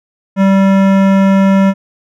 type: tone with hard clipping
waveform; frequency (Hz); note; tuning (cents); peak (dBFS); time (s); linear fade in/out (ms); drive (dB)
sine; 194.2; G3; -16; -8; 0.36-1.74; 50; 17
effects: none